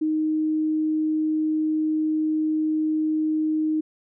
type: tone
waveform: sine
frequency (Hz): 311.1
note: D#4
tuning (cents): 0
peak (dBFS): -20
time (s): 0.01-3.81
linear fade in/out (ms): 10
effects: none